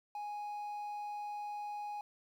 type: tone with quantisation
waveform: triangle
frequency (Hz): 830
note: G#5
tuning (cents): -1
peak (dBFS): -37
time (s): 0.15-2.01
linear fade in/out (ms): 2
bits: 11
effects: none